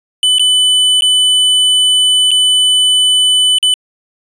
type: tone with dropouts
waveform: square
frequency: 3000 Hz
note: F#7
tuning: 23 cents sharp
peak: -8 dBFS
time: 0.23-3.74 s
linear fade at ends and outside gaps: 1 ms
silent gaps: 0.384-0.395 / 1.009-1.021 / 2.308-2.314 / 3.585-3.628 s
effects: resampled to 22050 Hz